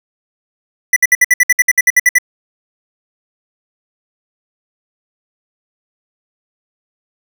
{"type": "tone bursts", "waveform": "square", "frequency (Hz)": 1975.5, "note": "B6", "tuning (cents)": 0, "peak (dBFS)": -6, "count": 14, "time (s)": [0.93, 2.185], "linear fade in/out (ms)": 5, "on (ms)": 33, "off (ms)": 61, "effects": []}